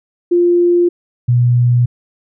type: tone pair in turn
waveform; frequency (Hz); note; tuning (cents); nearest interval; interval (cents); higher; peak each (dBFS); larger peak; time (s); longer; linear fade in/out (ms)
sine; 349.2 / 121.83; F4 / B2; 0 / -23; octave + tritone; 1823; first; -8; neither; 0.31-0.89 / 1.28-1.86; neither; 10
effects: none